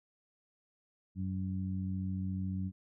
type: harmonic tone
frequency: 94.2 Hz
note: F#2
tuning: 32 cents sharp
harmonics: 1 / 2 / 3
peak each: -36 / -36 / -47 dBFS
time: 1.15-2.72 s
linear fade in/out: 50 ms
effects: none